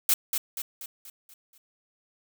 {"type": "noise with echo", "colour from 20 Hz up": "blue", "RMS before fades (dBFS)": -21, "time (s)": [0.09, 0.14], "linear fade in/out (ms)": 2, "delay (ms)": 240, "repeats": 6, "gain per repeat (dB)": -6, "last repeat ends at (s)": 1.58, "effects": []}